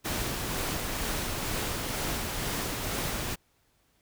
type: noise with tremolo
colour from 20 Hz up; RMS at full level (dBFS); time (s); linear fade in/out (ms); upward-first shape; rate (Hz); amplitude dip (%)
pink; -31; 0.04-3.36; 20; sine; 2.1; 25
effects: pink hiss -69 dBFS RMS until 4.01 s